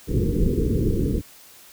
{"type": "low-pass noise", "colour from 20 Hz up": "pink", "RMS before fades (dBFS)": -21, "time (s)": [0.07, 1.22], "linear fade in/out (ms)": 50, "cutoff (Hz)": 480, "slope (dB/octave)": 96, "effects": ["white hiss -48 dBFS RMS until 1.72 s"]}